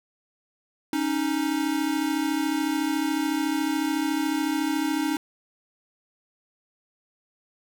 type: tone pair together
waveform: square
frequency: 277.2 / 311.1 Hz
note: C#4 / D#4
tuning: 0 / 0 cents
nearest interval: major second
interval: 200 cents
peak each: -28 / -26 dBFS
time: 0.93-5.17 s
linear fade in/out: 2 ms
effects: none